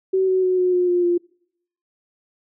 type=tone with pitch steps; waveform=sine; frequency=379.2 / 374 / 368.8 / 363.8 / 358.7 / 353.8 / 348.9 Hz; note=F#4 / F#4 / F#4 / F#4 / F4 / F4 / F4; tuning=+43 / +19 / -6 / -29 / +46 / +23 / -2 cents; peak=-15 dBFS; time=0.13-1.18 s; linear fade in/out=10 ms; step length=150 ms; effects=noise-tail reverb RT60 0.7 s tail -26 dB re dry